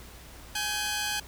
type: tone pair together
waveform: 10% pulse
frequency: 834.6 / 1543 Hz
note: G#5 / G6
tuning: +8 / -28 cents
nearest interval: major seventh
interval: 1064 cents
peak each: -23 dBFS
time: 0.55-1.2 s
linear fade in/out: 5 ms
effects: added 60 Hz sine -49 dBFS peak until 1.27 s + pink hiss -49 dBFS RMS until 1.27 s